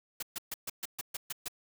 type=noise bursts; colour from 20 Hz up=white; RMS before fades=-37 dBFS; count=9; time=0.2-1.483 s; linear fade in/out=5 ms; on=27 ms; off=130 ms; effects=none